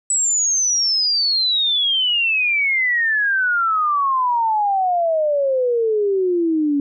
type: exponential sweep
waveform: sine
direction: down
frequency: 7940 to 280.1 Hz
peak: -15 dBFS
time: 0.1-6.8 s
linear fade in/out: 2 ms
effects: none